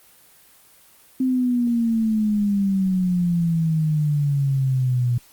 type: exponential sweep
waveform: sine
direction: down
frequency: 261.6 to 120 Hz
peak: -17 dBFS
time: 1.2-5.18 s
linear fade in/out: 5 ms
effects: white hiss -52 dBFS RMS until 5.32 s + Opus 24 kbps